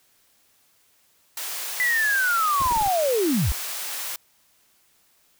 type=high-pass noise; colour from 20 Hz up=white; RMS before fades=-31 dBFS; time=1.37-4.16 s; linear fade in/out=2 ms; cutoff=590 Hz; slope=12 dB/octave
type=linear sweep; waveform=sine; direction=down; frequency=2007 to 43.1 Hz; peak=-19 dBFS; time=1.8-3.52 s; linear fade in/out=0 ms
type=noise bursts; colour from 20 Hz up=brown; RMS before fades=-31 dBFS; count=6; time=2.6-2.881 s; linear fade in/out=5 ms; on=26 ms; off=25 ms
effects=white hiss -62 dBFS RMS until 5.39 s